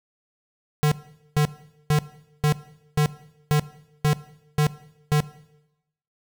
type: tone bursts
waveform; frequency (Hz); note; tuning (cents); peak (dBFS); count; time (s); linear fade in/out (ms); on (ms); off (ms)
square; 149.8; D3; +35; -17; 9; 0.83-5.204; 0; 86; 450
effects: noise-tail reverb RT60 0.9 s tail -18 dB re dry